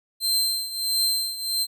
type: tone with tremolo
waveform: sawtooth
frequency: 4128 Hz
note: C8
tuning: 24 cents flat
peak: -16 dBFS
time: 0.2-1.67 s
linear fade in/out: 50 ms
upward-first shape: triangle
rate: 1.5 Hz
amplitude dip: 80%
effects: none